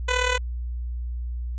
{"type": "tone with amplitude modulation", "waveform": "10% pulse", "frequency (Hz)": 499.5, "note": "B4", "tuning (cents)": 20, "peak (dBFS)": -10, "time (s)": [0.08, 0.38], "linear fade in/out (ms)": 10, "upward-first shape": "sine", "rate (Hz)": 37.6, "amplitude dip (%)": 65, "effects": ["added 60 Hz sine -27 dBFS peak until 1.58 s", "resampled to 16000 Hz"]}